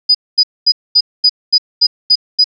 sine tone bursts, 4951 Hz, D#8, 9 cents flat, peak -5 dBFS, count 9, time 0.09-2.443 s, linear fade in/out 10 ms, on 57 ms, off 230 ms, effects none

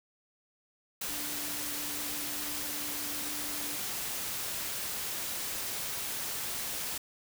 sine tone in noise, 293.7 Hz, D4, in tune, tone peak -46 dBFS, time 1.09-3.76 s, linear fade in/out 5 ms, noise white, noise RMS -36 dBFS, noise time 1.01-6.98 s, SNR -13 dB, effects none

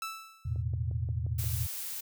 sawtooth tone with exponential decay, 1318.5 Hz, E6, in tune, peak -29 dBFS, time 0.02-0.62 s, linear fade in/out 2 ms, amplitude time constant 130 ms
sine chord, E suspended fourth, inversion none, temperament just, 82.41 / 109.88 / 123.61 Hz, E2 / A2 / B2, 0 / -2 / +2 cents, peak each -33 / -34 / -35 dBFS, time 0.45-1.67 s, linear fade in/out 10 ms
click train, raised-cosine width 2 ms, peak -35 dBFS, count 6, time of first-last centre 0.56-1.442 s, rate 5.67 Hz
blue noise, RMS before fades -38 dBFS, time 1.38-2.01 s, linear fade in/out 10 ms
effects none

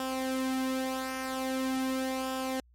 sawtooth tone with flanger, 261.6 Hz, C4, in tune, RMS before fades -32 dBFS, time 0-2.6 s, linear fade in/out 2 ms, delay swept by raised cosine 0.47 to 3.57 ms, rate 0.43 Hz, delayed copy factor -0.6, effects added 60 Hz sine -58 dBFS peak until 2.74 s + MP3 64 kbps

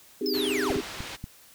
sine chord, Ab major seventh, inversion first, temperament just, 259.6 / 311.5 / 389.3 / 415.3 Hz, C4 / Eb4 / G4 / Ab4, -13 / +2 / -12 / 0 cents, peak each -32 / -32 / -30 / -31 dBFS, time 0.21-0.81 s, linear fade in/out 5 ms
square linear sweep, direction down, 5320 to 38.54 Hz, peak -30 dBFS, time 0.26-0.77 s, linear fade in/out 0 ms
white low-pass noise, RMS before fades -39 dBFS, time 0.33-1.17 s, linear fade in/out 20 ms, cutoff 4000 Hz, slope 12 dB/octave
clicks, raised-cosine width 5 ms, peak -23 dBFS, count 3, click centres 0.704 / 1.005 / 1.241 s
effects white hiss -54 dBFS RMS until 1.54 s

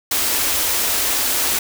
white band-stop noise, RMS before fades -19 dBFS, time 0.11-1.59 s, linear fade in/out 5 ms, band 110 to 220 Hz, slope 96 dB/octave, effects none

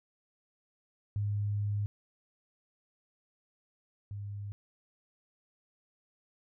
sine tone pair in turn, 102.9 / 101.6 Hz, G#2 / G#2, -16 / -38 cents, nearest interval unison, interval 22 cents, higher first, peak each -29 / -37 dBFS, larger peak first, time 1.16-1.86 / 4.11-4.52 s, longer first, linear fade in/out 0 ms, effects none

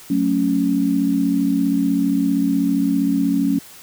sine chord, F# minor, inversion none, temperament just, 185 / 222 / 277.5 Hz, F#3 / A3 / C#4, 0 / +16 / +2 cents, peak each -22 / -22 / -17 dBFS, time 0.1-3.59 s, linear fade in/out 5 ms, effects white hiss -42 dBFS RMS until 3.82 s

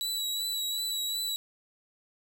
sawtooth tone with vibrato, 3922 Hz, B7, 13 cents flat, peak -27 dBFS, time 0.01-1.36 s, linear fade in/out 0 ms, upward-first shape triangle, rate 2.7 Hz, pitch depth 31 cents each way, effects none

